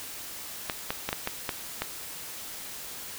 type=clicks; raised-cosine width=0.3 ms; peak=-12 dBFS; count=7; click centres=0.698 / 0.905 / 1.09 / 1.129 / 1.274 / 1.492 / 1.82 s; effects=white hiss -40 dBFS RMS until 3.18 s